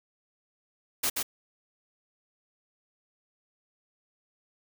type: noise with echo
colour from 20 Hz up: white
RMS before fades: -27 dBFS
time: 1.03-1.1 s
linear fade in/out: 10 ms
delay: 130 ms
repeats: 1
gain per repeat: -3 dB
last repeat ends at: 1.23 s
effects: none